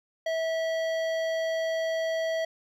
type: tone with hard clipping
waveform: sine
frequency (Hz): 650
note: E5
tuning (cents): -24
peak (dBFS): -28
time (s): 0.26-2.45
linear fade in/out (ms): 5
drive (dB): 13
effects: none